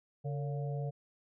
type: harmonic tone with a mistuned harmonic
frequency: 141.2 Hz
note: C#3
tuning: 32 cents sharp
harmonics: 1 / 3 / 4 / 5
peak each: -34 / -44 / -46 / -48 dBFS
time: 0.24-0.91 s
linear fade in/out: 20 ms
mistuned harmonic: 3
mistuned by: +110 cents
effects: none